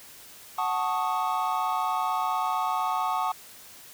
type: chord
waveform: triangle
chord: D# half-diminished seventh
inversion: first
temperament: equal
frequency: 740 / 880 / 1108.7 / 1244.5 Hz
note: F#5 / A5 / C#6 / D#6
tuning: 0 / 0 / 0 / 0 cents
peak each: -28 / -28 / -28 / -30 dBFS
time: 0.58-3.32 s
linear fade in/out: 5 ms
effects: white hiss -48 dBFS RMS until 3.93 s